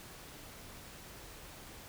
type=silence; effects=pink hiss -51 dBFS RMS until 1.88 s